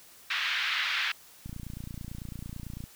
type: band-pass noise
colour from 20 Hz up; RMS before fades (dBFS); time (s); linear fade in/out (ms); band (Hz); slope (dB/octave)
pink; -30; 0.3-1.12; 5; 1500 to 3700; 24
type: click train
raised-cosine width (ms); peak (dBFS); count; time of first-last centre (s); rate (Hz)
5; -27; 41; 1.46-2.839; 29
effects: white hiss -54 dBFS RMS until 2.95 s